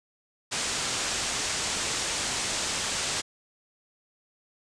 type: low-pass noise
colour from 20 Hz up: white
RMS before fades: -30 dBFS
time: 0.51-3.22 s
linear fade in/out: 20 ms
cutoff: 8500 Hz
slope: 48 dB/octave
effects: none